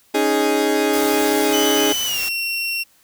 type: chord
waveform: 30% pulse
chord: C# suspended second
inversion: none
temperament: equal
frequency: 277.2 / 311.1 / 415.3 Hz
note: C#4 / D#4 / G#4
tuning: 0 / 0 / 0 cents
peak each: -20 / -18 / -16 dBFS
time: 0.14-1.93 s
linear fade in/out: 10 ms
type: noise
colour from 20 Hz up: white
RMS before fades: -28 dBFS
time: 0.93-2.29 s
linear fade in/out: 5 ms
type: tone with pitch glide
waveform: 30% pulse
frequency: 3008 to 2727 Hz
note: F#7 to F7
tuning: +28 to -42 cents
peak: -18 dBFS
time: 1.52-2.84 s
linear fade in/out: 20 ms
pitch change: -170 cents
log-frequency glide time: 2.05-2.2 s
effects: white hiss -56 dBFS RMS until 3.03 s

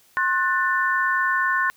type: chord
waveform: sine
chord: F# diminished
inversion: second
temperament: just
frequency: 1065.6 / 1480 / 1776 Hz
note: C6 / F#6 / A6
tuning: +31 / 0 / +16 cents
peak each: -23 dBFS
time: 0.17-1.7 s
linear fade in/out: 0 ms
effects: white hiss -57 dBFS RMS until 1.76 s

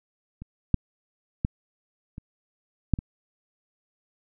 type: clicks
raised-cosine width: 5 ms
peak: -26 / -6 / -11 / -25 / -7 / -20 dBFS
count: 6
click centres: 0.42 / 0.743 / 1.449 / 2.181 / 2.937 / 2.989 s
effects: none

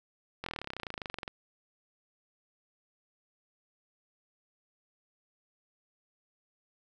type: slowing click train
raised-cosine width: 0.3 ms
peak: -21 dBFS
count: 26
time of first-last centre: 0.44-1.279 s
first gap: 23 ms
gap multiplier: 1.03
effects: none

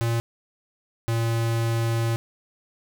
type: tone pair in turn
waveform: square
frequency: 116.1 / 115.03 Hz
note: A#2 / A#2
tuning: -7 / -23 cents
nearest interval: unison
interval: 16 cents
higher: first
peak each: -22 dBFS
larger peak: neither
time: 0.01-0.2 / 1.08-2.16 s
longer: second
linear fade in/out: 0 ms
effects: 9-bit

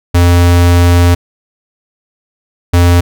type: tone pair in turn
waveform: square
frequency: 87.3 / 87.3 Hz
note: F2 / F2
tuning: 0 / 0 cents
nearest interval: unison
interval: 0 cents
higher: neither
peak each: -5 dBFS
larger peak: neither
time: 0.14-1.15 / 2.73-3.01 s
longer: first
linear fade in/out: 10 ms
effects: none

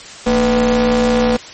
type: ring-modulated tone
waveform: 45% pulse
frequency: 133.3 Hz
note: C3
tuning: 33 cents sharp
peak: -8 dBFS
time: 0.26-1.37 s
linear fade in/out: 10 ms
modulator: 363 Hz
effects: white hiss -34 dBFS RMS until 1.53 s + MP3 32 kbps

